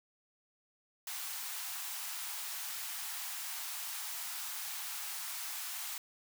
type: high-pass noise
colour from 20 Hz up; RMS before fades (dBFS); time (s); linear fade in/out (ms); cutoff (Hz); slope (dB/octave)
white; -41; 1.07-5.98; 2; 730; 48
effects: none